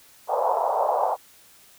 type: band-pass noise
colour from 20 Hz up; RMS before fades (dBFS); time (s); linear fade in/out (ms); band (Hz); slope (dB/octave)
white; -23; 0.27-1.17; 50; 510 to 970; 48
effects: white hiss -53 dBFS RMS until 1.78 s